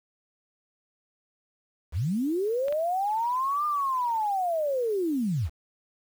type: linear two-way sweep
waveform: sine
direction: up then down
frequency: 58.6 to 1213 to 58.6 Hz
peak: -24 dBFS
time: 1.92-5.5 s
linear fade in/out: 50 ms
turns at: 3.66 s
type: clicks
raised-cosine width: 0.3 ms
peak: -24 dBFS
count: 2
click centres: 2.683 / 2.725 s
effects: 8-bit